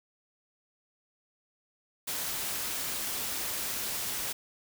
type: noise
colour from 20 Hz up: white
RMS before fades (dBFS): -34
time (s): 2.07-4.33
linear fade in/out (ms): 10
effects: none